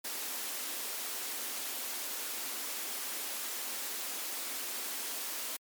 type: high-pass noise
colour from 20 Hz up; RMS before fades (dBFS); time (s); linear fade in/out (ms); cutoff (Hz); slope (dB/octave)
white; -38; 0.04-5.57; 10; 220; 96
effects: MP3 96 kbps